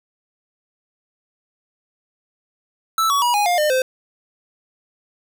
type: tone with pitch steps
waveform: square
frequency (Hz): 1318.5 / 1128.1 / 965.2 / 825.8 / 706.6 / 604.5 / 517.2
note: E6 / C#6 / B5 / G#5 / F5 / D5 / C5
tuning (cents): 0 / +30 / -40 / -10 / +20 / +50 / -20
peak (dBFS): -16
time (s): 2.98-3.82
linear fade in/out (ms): 2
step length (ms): 120
effects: none